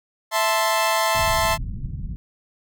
sawtooth chord, A minor, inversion second, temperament equal, 659.3 / 880 / 1046.5 Hz, E5 / A5 / C6, 0 / 0 / 0 cents, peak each -19 dBFS, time 0.31-1.58 s, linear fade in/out 50 ms
pink low-pass noise, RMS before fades -29 dBFS, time 1.15-2.16 s, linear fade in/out 0 ms, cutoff 170 Hz, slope 24 dB/octave
effects none

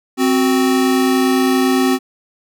square tone pair together, 261.3 / 371.3 Hz, C4 / F#4, -2 / +6 cents, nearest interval tritone, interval 608 cents, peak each -14 / -18 dBFS, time 0.17-1.99 s, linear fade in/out 50 ms, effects none

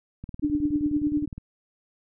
click train, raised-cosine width 5 ms, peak -24 dBFS, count 23, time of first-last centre 0.24-1.38 s, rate 19.3 Hz
sine tone with tremolo, 295.9 Hz, D4, 13 cents sharp, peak -19 dBFS, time 0.42-1.26 s, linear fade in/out 20 ms, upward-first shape sine, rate 9.8 Hz, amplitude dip 70%
effects none

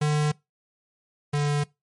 square tone pair in turn, 150 / 145.9 Hz, D3 / D3, +37 / -11 cents, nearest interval unison, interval 48 cents, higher first, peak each -21 / -22 dBFS, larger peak first, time 0.01-0.32 / 1.33-1.64 s, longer neither, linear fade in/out 10 ms, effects noise-tail reverb RT60 0.2 s tail -22 dB re dry + MP3 48 kbps

